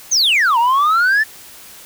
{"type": "exponential two-way sweep", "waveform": "sine", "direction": "down then up", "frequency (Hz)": [6645, 907, 1796], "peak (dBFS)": -8, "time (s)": [0.11, 1.24], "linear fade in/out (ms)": 20, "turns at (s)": 0.58, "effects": ["tanh soft clip ceiling -10 dBFS", "white hiss -39 dBFS RMS until 1.85 s"]}